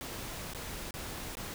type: noise with dropouts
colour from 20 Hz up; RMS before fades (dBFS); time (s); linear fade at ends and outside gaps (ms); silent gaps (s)
pink; -41; 0.01-1.54; 0; 0.535-0.548 / 0.908-0.94 / 1.353-1.37
effects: none